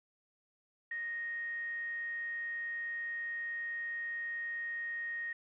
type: tone with quantisation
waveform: sine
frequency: 1864.7 Hz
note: A#6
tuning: in tune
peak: -36 dBFS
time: 0.91-5.33 s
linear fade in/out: 5 ms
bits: 9
effects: resampled to 8000 Hz